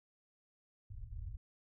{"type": "low-pass noise", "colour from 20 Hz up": "pink", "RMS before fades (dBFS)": -45, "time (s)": [0.9, 1.37], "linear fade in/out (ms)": 5, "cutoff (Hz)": 110, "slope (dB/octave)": 48, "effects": []}